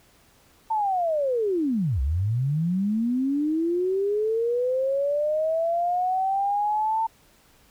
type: linear two-way sweep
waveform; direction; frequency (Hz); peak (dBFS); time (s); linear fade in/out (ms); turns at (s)
sine; down then up; 902 to 61.74 to 902; -21; 0.7-7.07; 10; 2.01
effects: pink hiss -58 dBFS RMS until 7.7 s